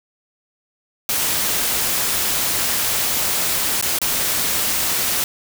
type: noise with dropouts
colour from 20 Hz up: white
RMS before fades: -20 dBFS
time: 1.09-5.24 s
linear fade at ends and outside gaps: 1 ms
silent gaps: 3.812-3.825 / 3.987-4.016 s
effects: none

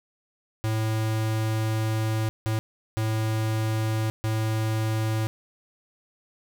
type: tone bursts at uneven times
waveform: square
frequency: 110 Hz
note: A2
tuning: in tune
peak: -24 dBFS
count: 4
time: 0.64-2.29 / 2.46-2.59 / 2.97-4.1 / 4.24-5.27 s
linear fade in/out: 0 ms
effects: none

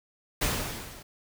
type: noise with level ramp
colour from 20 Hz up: pink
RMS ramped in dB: -25 to -48 dBFS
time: 0.41-1.03 s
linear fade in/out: 10 ms
effects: none

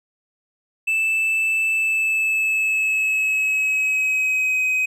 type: tone with pitch glide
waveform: triangle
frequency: 2637 to 2522 Hz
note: E7 to D#7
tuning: 0 to +23 cents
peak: -16 dBFS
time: 0.87-4.86 s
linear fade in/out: 10 ms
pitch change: -77 cents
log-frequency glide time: 1.72-4.63 s
effects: none

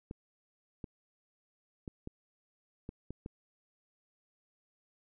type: clicks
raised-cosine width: 3 ms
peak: -28 dBFS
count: 7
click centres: 0.111 / 0.842 / 1.878 / 2.074 / 2.891 / 3.106 / 3.261 s
effects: none

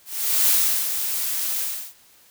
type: noise with ADSR envelope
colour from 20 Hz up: blue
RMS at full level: -17 dBFS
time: 0.05-1.94 s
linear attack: 430 ms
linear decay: 380 ms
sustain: -8 dB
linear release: 330 ms
effects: white hiss -54 dBFS RMS until 2.3 s

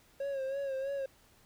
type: tone with vibrato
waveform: triangle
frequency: 544 Hz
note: C#5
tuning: 33 cents flat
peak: -31 dBFS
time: 0.2-1.06 s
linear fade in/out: 5 ms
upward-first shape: sine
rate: 3.1 Hz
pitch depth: 52 cents each way
effects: pink hiss -64 dBFS RMS until 1.45 s

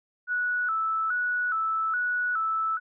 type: tone with vibrato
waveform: sine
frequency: 1389 Hz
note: F6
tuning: 10 cents flat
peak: -24 dBFS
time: 0.27-2.8 s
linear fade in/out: 50 ms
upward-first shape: square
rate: 1.2 Hz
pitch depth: 97 cents each way
effects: none

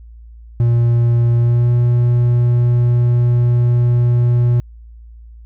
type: tone with pitch glide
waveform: triangle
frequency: 118.4 to 120.68 Hz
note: A#2 to B2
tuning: +27 to -40 cents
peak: -8 dBFS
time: 0.6-4.6 s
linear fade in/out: 0 ms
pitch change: +33 cents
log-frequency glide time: 1.38-1.71 s
effects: added 57 Hz sine -35 dBFS peak until 5.45 s

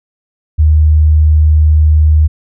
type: tone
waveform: sine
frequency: 77 Hz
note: D#2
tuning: 17 cents flat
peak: -4 dBFS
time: 0.58-2.28 s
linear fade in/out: 20 ms
effects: none

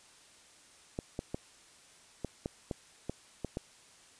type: clicks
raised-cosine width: 2 ms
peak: -21 dBFS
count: 9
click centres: 0.989 / 1.191 / 1.345 / 2.247 / 2.459 / 2.712 / 3.096 / 3.447 / 3.571 s
effects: white hiss -59 dBFS RMS until 4.19 s + resampled to 22050 Hz

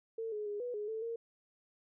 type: tone with pitch steps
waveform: sine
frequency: 450.8 / 421.6 / 412.4 / 489 / 418 / 442 / 461.6 Hz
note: A4 / G#4 / G#4 / B4 / G#4 / A4 / A#4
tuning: +42 / +26 / -12 / -17 / +11 / +8 / -17 cents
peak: -36 dBFS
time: 0.18-1.16 s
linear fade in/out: 5 ms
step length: 140 ms
effects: none

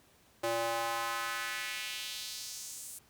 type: tone with high-pass filter sweep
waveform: square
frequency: 115.6 Hz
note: A#2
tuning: 14 cents flat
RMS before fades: -37 dBFS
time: 0.43-2.99 s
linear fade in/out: 10 ms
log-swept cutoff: 490 to 9400 Hz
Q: 1.8
effects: pink hiss -64 dBFS RMS until 3.09 s + high-pass 60 Hz 12 dB/octave

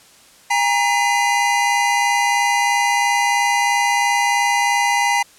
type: tone cluster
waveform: square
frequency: 814 / 937 / 2019 Hz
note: G#5 / A#5 / B6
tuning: -35 / +9 / +38 cents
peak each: -20 dBFS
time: 0.5-5.23 s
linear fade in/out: 10 ms
effects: white hiss -48 dBFS RMS until 5.38 s + low-pass 10000 Hz 12 dB/octave

